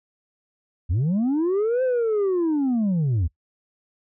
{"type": "linear two-way sweep", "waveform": "sine", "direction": "up then down", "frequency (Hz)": [73.42, 523.3, 73.42], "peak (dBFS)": -16, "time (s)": [0.89, 3.28], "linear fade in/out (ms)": 20, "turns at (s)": 1.83, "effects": ["noise-tail reverb RT60 0.1 s tail -21 dB re dry", "tanh soft clip ceiling -18 dBFS"]}